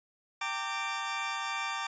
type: chord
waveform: 20% pulse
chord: G minor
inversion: none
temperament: equal with one note detuned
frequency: 784 / 913.7 / 1174.7 Hz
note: G5 / Bb5 / D6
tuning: 0 / -35 / 0 cents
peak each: -34 / -33 / -30 dBFS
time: 0.41-1.87 s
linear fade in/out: 5 ms
effects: resampled to 16000 Hz

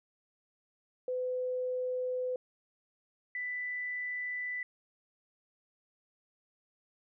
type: tone pair in turn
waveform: sine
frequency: 505 / 1986.4 Hz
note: B4 / B6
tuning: +39 / +9 cents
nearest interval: 2 octaves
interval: 2370 cents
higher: second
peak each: -31 / -34 dBFS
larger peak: first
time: 1.08-2.36 / 3.35-4.63 s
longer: neither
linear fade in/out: 2 ms
effects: none

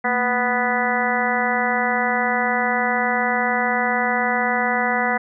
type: harmonic tone with a mistuned harmonic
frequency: 246.9 Hz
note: B3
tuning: in tune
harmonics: 1 / 2 / 3 / 4 / 5 / 6 / 7 / 8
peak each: -27 / -27 / -23 / -27 / -29 / -27 / -27 / -24 dBFS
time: 0.04-5.18 s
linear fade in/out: 10 ms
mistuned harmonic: 1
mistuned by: -150 cents
effects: none

